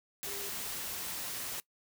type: tone in noise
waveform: sine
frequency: 401.1 Hz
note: G4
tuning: 40 cents sharp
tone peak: -46 dBFS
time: 0.27-0.49 s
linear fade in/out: 0 ms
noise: white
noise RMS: -39 dBFS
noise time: 0.23-1.6 s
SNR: -10 dB
effects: noise-tail reverb RT60 0.1 s tail -21 dB re dry